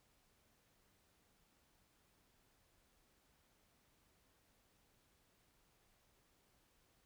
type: silence
effects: pink hiss -75 dBFS RMS until 7.05 s